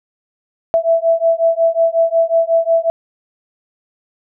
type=beating tone pair; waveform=sine; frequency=659.3 / 664.8 Hz; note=E5 / E5; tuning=0 / +15 cents; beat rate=5.5 Hz; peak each=-14 dBFS; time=0.74-2.9 s; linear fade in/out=0 ms; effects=none